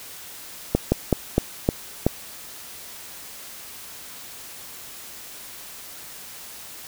slowing click train, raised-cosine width 2 ms, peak -3 dBFS, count 6, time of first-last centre 0.75-2.066 s, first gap 170 ms, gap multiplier 1.22, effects white hiss -40 dBFS RMS until 6.87 s

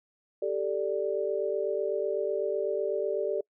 sine chord, G suspended second, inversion none, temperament equal, 392 / 440 / 587.3 Hz, G4 / A4 / D5, 0 / 0 / 0 cents, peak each -31 dBFS, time 0.42-3.41 s, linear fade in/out 5 ms, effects noise-tail reverb RT60 0.1 s tail -26 dB re dry

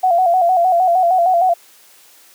sine tone with vibrato, 714 Hz, F5, 38 cents sharp, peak -10 dBFS, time 0.03-1.54 s, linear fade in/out 10 ms, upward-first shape square, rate 6.5 Hz, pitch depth 71 cents each way, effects white hiss -47 dBFS RMS until 2.34 s + high-pass 300 Hz 12 dB/octave

